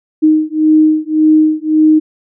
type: beating tone pair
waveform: sine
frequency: 309.7 / 311.5 Hz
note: D#4 / D#4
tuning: -8 / +2 cents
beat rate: 1.8 Hz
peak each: -10 dBFS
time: 0.22-2 s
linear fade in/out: 20 ms
effects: none